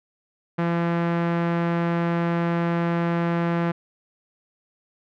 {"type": "tone with low-pass filter", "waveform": "sawtooth", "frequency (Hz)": 170, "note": "F3", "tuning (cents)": -46, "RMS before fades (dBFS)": -23, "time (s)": [0.58, 3.72], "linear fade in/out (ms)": 10, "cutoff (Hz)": 1800, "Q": 1.1, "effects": []}